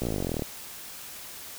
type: slowing click train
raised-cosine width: 2 ms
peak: -16 dBFS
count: 20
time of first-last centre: 0.02-0.422 s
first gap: 16 ms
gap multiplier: 1.03
effects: white hiss -42 dBFS RMS until 1.58 s